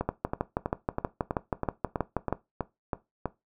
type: two click trains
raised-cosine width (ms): 1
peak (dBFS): -14 / -12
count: 11 / 15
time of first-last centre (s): 0.01-3.257 / 0.09-2.326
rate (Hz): 3.08 / 6.26
effects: noise-tail reverb RT60 0.2 s tail -17 dB re dry